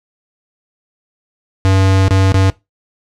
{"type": "tone with dropouts", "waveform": "square", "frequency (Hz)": 95.8, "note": "G2", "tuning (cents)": -39, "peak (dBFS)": -9, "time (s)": [1.65, 2.5], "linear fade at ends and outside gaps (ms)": 0, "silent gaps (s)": [[2.082, 2.108], [2.321, 2.343]], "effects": ["noise-tail reverb RT60 0.2 s tail -21 dB re dry", "low-pass 7000 Hz 12 dB/octave"]}